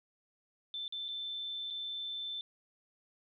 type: tone with dropouts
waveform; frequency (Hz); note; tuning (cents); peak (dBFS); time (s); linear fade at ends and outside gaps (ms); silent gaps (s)
sine; 3538; A7; +9; -37; 0.74-2.41; 1; 0.88-0.924 / 1.083-1.087 / 1.703-1.707
effects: none